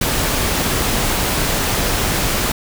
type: noise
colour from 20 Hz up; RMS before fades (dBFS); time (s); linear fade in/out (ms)
pink; -18; 0.01-2.52; 5
effects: none